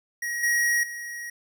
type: tone with level steps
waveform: square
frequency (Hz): 1896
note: A#6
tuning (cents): +29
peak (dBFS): -28 / -21 / -34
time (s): 0.22-1.3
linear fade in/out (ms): 5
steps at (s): 0.43 / 0.83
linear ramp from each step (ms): 5
effects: none